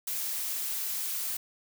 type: noise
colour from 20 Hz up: blue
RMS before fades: -33 dBFS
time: 0.07-1.37 s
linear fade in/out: 5 ms
effects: none